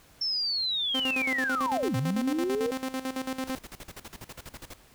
sine linear two-way sweep, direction down then up, 5420 to 109.7 to 490.3 Hz, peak -26 dBFS, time 0.21-2.71 s, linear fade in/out 5 ms, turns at 1.96 s
sawtooth tone with tremolo, 261.6 Hz, C4, in tune, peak -25 dBFS, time 0.94-3.56 s, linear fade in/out 10 ms, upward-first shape square, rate 9 Hz, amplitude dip 75%
pink noise bursts, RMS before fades -42 dBFS, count 16, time 3.47-4.738 s, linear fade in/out 5 ms, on 38 ms, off 44 ms
effects pink hiss -57 dBFS RMS until 4.94 s

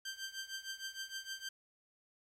15% pulse tone with tremolo, 1569 Hz, G6, 1 cent sharp, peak -32 dBFS, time 0.05-1.49 s, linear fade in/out 5 ms, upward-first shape triangle, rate 6.5 Hz, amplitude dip 90%, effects resampled to 32000 Hz + 11-bit

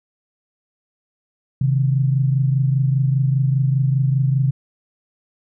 sine tone pair together, 132.19 / 157.2 Hz, C3 / D#3, +18 / +18 cents, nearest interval minor third, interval 300 cents, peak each -15 / -22 dBFS, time 1.61-4.51 s, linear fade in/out 5 ms, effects none

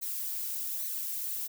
violet noise with flanger, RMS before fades -35 dBFS, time 0.01-1.48 s, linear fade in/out 20 ms, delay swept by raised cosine 0.48 to 2.78 ms, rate 1.2 Hz, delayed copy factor +0.5, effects none

